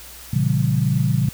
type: chord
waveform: sine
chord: A# diminished seventh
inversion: none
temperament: equal with one note detuned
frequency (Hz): 116.54 / 138.59 / 166.83 / 196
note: A#2 / C#3 / E3 / G3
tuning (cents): 0 / 0 / +21 / 0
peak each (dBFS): -21 / -19 / -23 / -25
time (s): 0.33-1.29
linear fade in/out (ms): 5
effects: added 60 Hz sine -45 dBFS peak until 1.33 s + white hiss -40 dBFS RMS until 1.33 s